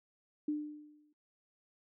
sine tone with exponential decay, 299.3 Hz, D4, 33 cents sharp, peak -29 dBFS, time 0.48-1.13 s, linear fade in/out 5 ms, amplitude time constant 140 ms, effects noise-tail reverb RT60 0.1 s tail -21 dB re dry

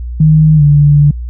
sine tone with pitch glide, 155.56 to 145.98 Hz, D#3 to D3, 0 to -10 cents, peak -3 dBFS, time 0.2-1.11 s, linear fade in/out 5 ms, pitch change -110 cents, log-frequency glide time 0.56-0.62 s, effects added 60 Hz sine -18 dBFS peak until 1.29 s

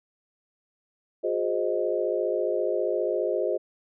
sine chord, Ab dominant seventh, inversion third, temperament equal with one note detuned, 360.5 / 415.3 / 523.3 / 622.3 Hz, Gb4 / Ab4 / C5 / Eb5, -45 / 0 / 0 / 0 cents, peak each -29 dBFS, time 1.23-3.58 s, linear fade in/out 20 ms, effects none

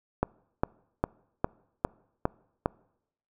click train, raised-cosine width 1 ms, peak -10 dBFS, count 7, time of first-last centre 0.23-2.659 s, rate 2.47 Hz, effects noise-tail reverb RT60 0.8 s tail -25 dB re dry

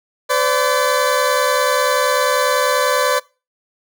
20% pulse tone pair together, 508 / 578.2 Hz, B4 / D5, +49 / -27 cents, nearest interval major second, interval 224 cents, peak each -12 dBFS, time 0.29-3.2 s, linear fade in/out 20 ms, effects noise-tail reverb RT60 0.3 s tail -22 dB re dry

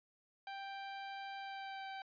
sawtooth tone with pitch glide, 786 to 775.6 Hz, G5 to G5, +4 to -19 cents, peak -40 dBFS, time 0.47-2.02 s, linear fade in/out 2 ms, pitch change -23 cents, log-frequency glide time 1.38-1.89 s, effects resampled to 11025 Hz

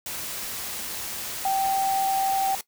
sine tone in noise, 777 Hz, G5, 16 cents flat, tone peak -21 dBFS, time 1.45-2.55 s, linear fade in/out 2 ms, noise white, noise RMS -33 dBFS, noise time 0.06-2.61 s, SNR +9 dB, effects noise-tail reverb RT60 0.1 s tail -18 dB re dry

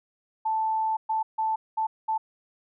sine tone bursts at uneven times, 880 Hz, A5, in tune, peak -23 dBFS, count 5, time 0.45-0.97 / 1.09-1.23 / 1.38-1.56 / 1.77-1.87 / 2.08-2.18 s, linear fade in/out 10 ms, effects none

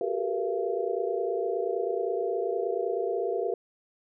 sine tone cluster, 367.9 / 396.9 / 453.3 / 483.4 / 681 Hz, F#4 / G4 / A#4 / B4 / F5, -10 / +22 / -48 / -37 / -44 cents, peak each -35 / -31 / -32 / -33 / -34 dBFS, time 0.01-3.54 s, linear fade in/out 2 ms, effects none

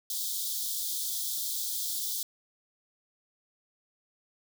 white high-pass noise, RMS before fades -33 dBFS, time 0.1-2.23 s, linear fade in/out 2 ms, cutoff 3300 Hz, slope 96 dB/octave, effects none

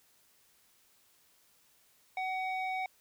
square tone with low-pass filter, 751 Hz, F#5, 26 cents sharp, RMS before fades -35 dBFS, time 2.17-2.86 s, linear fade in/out 2 ms, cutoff 2500 Hz, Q 2, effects white hiss -67 dBFS RMS until 3 s

